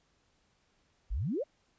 sine exponential sweep, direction up, 40.15 to 658 Hz, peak -30 dBFS, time 1.1-1.44 s, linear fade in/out 20 ms, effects pink hiss -72 dBFS RMS until 1.78 s + resampled to 16000 Hz

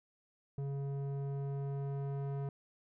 square tone with low-pass filter sweep, 139.2 Hz, C#3, 8 cents sharp, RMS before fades -38 dBFS, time 0.58-2.49 s, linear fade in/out 2 ms, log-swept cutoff 470 to 830 Hz, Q 0.75, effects none

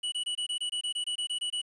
square tone bursts, 2945 Hz, F#7, 9 cents flat, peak -30 dBFS, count 14, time 0.03-1.617 s, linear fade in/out 10 ms, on 92 ms, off 23 ms, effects resampled to 24000 Hz + 10-bit

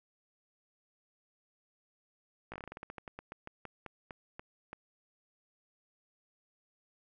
slowing click train, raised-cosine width 0.5 ms, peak -28 dBFS, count 21, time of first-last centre 2.52-4.731 s, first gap 17 ms, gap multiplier 1.17, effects none

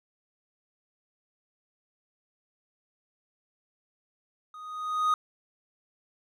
triangle tone with level ramp, 1244.5 Hz, D#6, in tune, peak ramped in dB -41 to -18 dBFS, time 4.54-5.14 s, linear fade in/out 2 ms, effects none

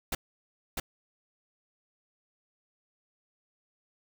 pink noise with echo, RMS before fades -31 dBFS, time 0.12-0.15 s, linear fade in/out 5 ms, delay 650 ms, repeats 1, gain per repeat -2 dB, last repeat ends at 0.8 s, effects none

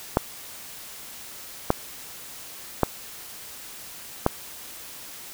clicks, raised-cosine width 1 ms, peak -3 dBFS, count 4, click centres 0.171 / 1.704 / 2.833 / 4.264 s, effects white hiss -41 dBFS RMS until 5.33 s

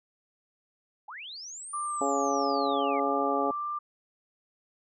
sine linear two-way sweep, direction up then down, 738 to 9430 to 2014 Hz, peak -39 dBFS, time 1.08-3 s, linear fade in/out 5 ms, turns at 1.74 s
sine tone with vibrato, 1181 Hz, D6, 9 cents sharp, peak -30 dBFS, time 1.73-3.79 s, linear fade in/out 10 ms, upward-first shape sine, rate 1.6 Hz, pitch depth 10 cents each way
harmonic tone, 139.4 Hz, C#3, 10 cents sharp, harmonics 2 / 3 / 4 / 5 / 6, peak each -32 / -32 / -32 / -32 / -32 dBFS, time 2.01-3.51 s, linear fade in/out 2 ms
effects none

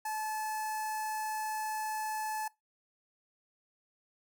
sawtooth tone with notch filter, 865 Hz, A5, 30 cents flat, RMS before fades -36 dBFS, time 0.05-2.48 s, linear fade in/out 5 ms, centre 3400 Hz, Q 0.74, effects noise-tail reverb RT60 0.2 s tail -22 dB re dry

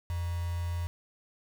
sine tone with quantisation, 86.3 Hz, F2, 20 cents flat, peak -30 dBFS, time 0.1-0.87 s, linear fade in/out 0 ms, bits 7, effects none

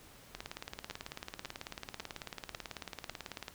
two click trains, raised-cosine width 0.2 ms, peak -23 / -23 dBFS, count 5 / 58, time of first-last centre 0.91-3.096 / 0.35-3.482 s, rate 1.83 / 18.2 Hz, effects pink hiss -57 dBFS RMS until 3.54 s

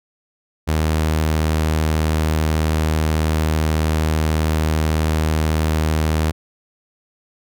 sawtooth tone, 78.3 Hz, D#2, 11 cents sharp, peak -12 dBFS, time 0.67-6.32 s, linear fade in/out 20 ms, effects none

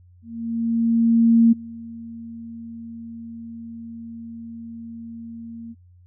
sine tone with ADSR envelope, 230 Hz, A#3, 23 cents flat, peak -10 dBFS, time 0.22-5.75 s, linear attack 1300 ms, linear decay 14 ms, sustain -23 dB, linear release 37 ms, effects added 89 Hz sine -48 dBFS peak until 6.06 s

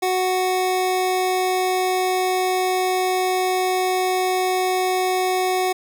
square tone pair together, 370 / 740 Hz, F#4 / F#5, 0 / 0 cents, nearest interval octave, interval 1200 cents, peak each -22 dBFS, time 0.02-5.73 s, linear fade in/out 10 ms, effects none

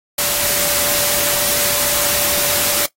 sine tone in noise, 581 Hz, D5, 19 cents flat, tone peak -26 dBFS, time 0.18-2.86 s, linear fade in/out 5 ms, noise white, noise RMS -17 dBFS, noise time 0.18-2.86 s, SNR -12 dB, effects noise-tail reverb RT60 0.1 s tail -18 dB re dry + AAC 48 kbps

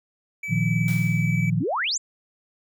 triangle tone, 2300 Hz, D7, 37 cents flat, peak -27 dBFS, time 0.43-1.5 s, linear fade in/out 5 ms
sine chord, Bb suspended fourth, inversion none, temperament equal with one note detuned, 116.54 / 155.56 / 176.44 Hz, Bb2 / Eb3 / F3, 0 / 0 / +18 cents, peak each -24 dBFS, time 0.48-1.64 s, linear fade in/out 50 ms
white noise with exponential decay, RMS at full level -36 dBFS, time 0.88-1.53 s, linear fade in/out 1 ms, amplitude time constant 140 ms
sine exponential sweep, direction up, 229.3 to 7820 Hz, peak -22 dBFS, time 1.6-1.98 s, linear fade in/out 10 ms
effects none

